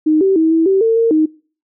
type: tone with pitch steps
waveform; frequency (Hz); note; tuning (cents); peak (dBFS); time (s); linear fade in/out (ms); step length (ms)
sine; 309.9 / 385.7 / 321.3 / 325.6 / 386 / 451.6 / 458.1 / 312; D#4 / G4 / E4 / E4 / G4 / A4 / A#4 / D#4; -7 / -28 / -44 / -21 / -27 / +45 / -30 / +5; -9; 0.06-1.26; 10; 150
effects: noise-tail reverb RT60 0.4 s tail -23 dB re dry